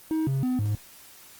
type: tone with pitch steps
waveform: triangle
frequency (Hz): 316.7 / 135 / 253 / 104.8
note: D#4 / C#3 / B3 / G#2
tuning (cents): +31 / -45 / +42 / +16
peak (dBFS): -21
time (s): 0.11-0.75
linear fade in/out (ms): 0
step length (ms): 160
effects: white hiss -50 dBFS RMS until 1.39 s + Opus 24 kbps